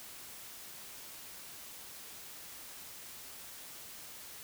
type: silence
effects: white hiss -49 dBFS RMS until 4.43 s